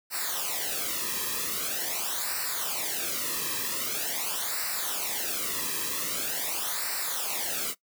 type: noise with flanger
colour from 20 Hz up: white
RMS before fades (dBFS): -31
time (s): 0.1-7.75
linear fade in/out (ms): 50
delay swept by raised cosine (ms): 0.3 to 1.4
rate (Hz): 0.44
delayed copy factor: -0.8
effects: noise-tail reverb RT60 0.1 s tail -20 dB re dry